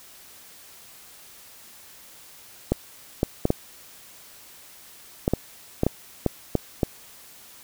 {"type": "clicks", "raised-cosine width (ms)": 2, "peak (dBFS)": -6, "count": 11, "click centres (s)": [2.72, 3.231, 3.454, 3.504, 5.279, 5.336, 5.834, 5.866, 6.263, 6.553, 6.832], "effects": ["white hiss -48 dBFS RMS until 7.63 s"]}